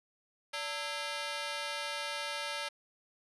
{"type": "ring-modulated tone", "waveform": "10% pulse", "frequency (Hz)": 740, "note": "F#5", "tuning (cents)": 0, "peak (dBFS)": -24, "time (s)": [0.53, 2.69], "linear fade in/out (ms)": 10, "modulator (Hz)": 163, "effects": ["resampled to 22050 Hz", "10-bit"]}